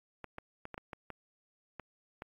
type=clicks; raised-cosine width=0.5 ms; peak=-27 dBFS; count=9; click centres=0.243 / 0.384 / 0.654 / 0.743 / 0.779 / 0.932 / 1.103 / 1.797 / 2.221 s; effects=AAC 32 kbps